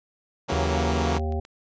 10% pulse chord, F# dominant seventh, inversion second, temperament equal, 138.59 / 164.81 / 185 / 233.1 Hz, C#3 / E3 / F#3 / A#3, 0 / 0 / 0 / 0 cents, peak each -22 dBFS, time 0.48-1.19 s, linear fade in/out 20 ms
harmonic tone, 78.1 Hz, D#2, 7 cents sharp, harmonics 1 / 3 / 5 / 7 / 9 / 10, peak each -25 / -35 / -33 / -39 / -37 / -39 dBFS, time 0.52-1.4 s, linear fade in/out 5 ms
click train, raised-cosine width 0.2 ms, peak -30 dBFS, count 5, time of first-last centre 0.94-1.451 s, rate 7.83 Hz
effects resampled to 16000 Hz

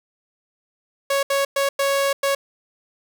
sawtooth tone bursts at uneven times, 554.4 Hz, C#5, in tune, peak -14 dBFS, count 5, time 1.1-1.23 / 1.3-1.45 / 1.56-1.69 / 1.79-2.13 / 2.23-2.35 s, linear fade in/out 5 ms, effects none

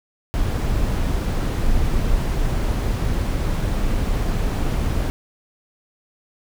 brown noise, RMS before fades -20 dBFS, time 0.34-5.1 s, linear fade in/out 0 ms, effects none

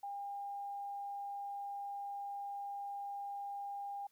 sine tone, 804 Hz, G5, 44 cents sharp, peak -40 dBFS, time 0.03-4.07 s, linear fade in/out 5 ms, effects white hiss -75 dBFS RMS until 4.11 s

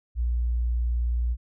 sine tone, 59.4 Hz, A#1, 33 cents sharp, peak -22 dBFS, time 0.15-1.37 s, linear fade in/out 50 ms, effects none

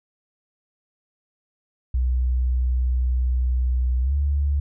sine tone with pitch glide, 62.5 to 71.38 Hz, B1 to D2, +21 to -49 cents, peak -18 dBFS, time 1.94-4.6 s, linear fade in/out 5 ms, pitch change +230 cents, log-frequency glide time 4.02-4.14 s, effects none

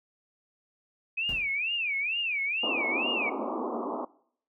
sine tone with vibrato, 2489 Hz, D#7, in tune, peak -27 dBFS, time 1.17-3.3 s, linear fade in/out 10 ms, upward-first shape sine, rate 2.2 Hz, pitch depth 230 cents each way
brown noise with exponential decay, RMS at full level -34 dBFS, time 1.29-1.58 s, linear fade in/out 0 ms, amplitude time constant 63 ms
pink band-pass noise, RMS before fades -33 dBFS, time 2.63-4.05 s, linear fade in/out 5 ms, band 220 to 1200 Hz, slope 96 dB/octave
effects noise-tail reverb RT60 0.6 s tail -21 dB re dry

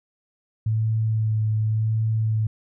sine tone with vibrato, 109.6 Hz, A2, 6 cents flat, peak -19 dBFS, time 0.66-2.47 s, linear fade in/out 5 ms, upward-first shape sine, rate 0.89 Hz, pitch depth 18 cents each way, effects none

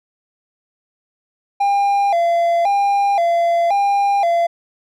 triangle tone with vibrato, 740 Hz, F#5, in tune, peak -11 dBFS, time 1.6-4.47 s, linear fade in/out 10 ms, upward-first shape square, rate 0.95 Hz, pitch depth 140 cents each way, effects none

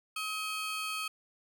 30% pulse ring-modulated tone, 1905 Hz, A#6, 37 cents sharp, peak -28 dBFS, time 0.16-1.08 s, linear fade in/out 5 ms, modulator 630 Hz, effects none

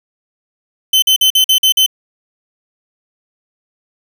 40% pulse tone bursts, 3061 Hz, G7, 42 cents flat, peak -7 dBFS, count 7, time 0.93-1.863 s, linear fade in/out 5 ms, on 93 ms, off 47 ms, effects none

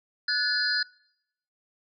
sine tone cluster, 1478 / 1719 / 4182 / 4870 Hz, F#6 / A6 / C8 / D#8, -2 / -41 / -2 / -38 cents, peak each -29 dBFS, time 0.28-0.83 s, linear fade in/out 5 ms, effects noise-tail reverb RT60 0.8 s tail -24 dB re dry

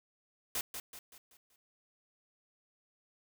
white noise with echo, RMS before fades -35 dBFS, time 0.55-0.61 s, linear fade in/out 2 ms, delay 190 ms, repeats 5, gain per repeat -7 dB, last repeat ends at 1.56 s, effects none

